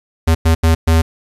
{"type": "tone bursts at uneven times", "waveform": "square", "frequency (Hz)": 81.4, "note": "E2", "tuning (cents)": -21, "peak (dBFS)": -9, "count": 4, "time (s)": [[0.27, 0.35], [0.45, 0.55], [0.63, 0.75], [0.87, 1.02]], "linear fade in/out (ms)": 10, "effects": ["resampled to 32000 Hz", "7-bit"]}